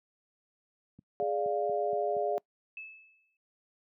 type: click train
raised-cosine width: 5 ms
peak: -32 dBFS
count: 6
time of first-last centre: 0.99-2.166 s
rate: 4.25 Hz
type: chord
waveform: sine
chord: D diminished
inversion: second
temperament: equal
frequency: 415.3 / 587.3 / 698.5 Hz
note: Ab4 / D5 / F5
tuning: 0 / 0 / 0 cents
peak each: -32 dBFS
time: 1.2-2.38 s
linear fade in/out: 0 ms
type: tone with exponential decay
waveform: sine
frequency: 2611 Hz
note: E7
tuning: 17 cents flat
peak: -38 dBFS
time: 2.77-3.37 s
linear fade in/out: 2 ms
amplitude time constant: 130 ms
effects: noise-tail reverb RT60 0.1 s tail -25 dB re dry + high-pass 200 Hz 12 dB/octave